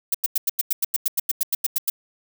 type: noise bursts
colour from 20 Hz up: violet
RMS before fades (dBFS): -20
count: 16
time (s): 0.12-1.9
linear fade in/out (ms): 5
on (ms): 25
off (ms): 92
effects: none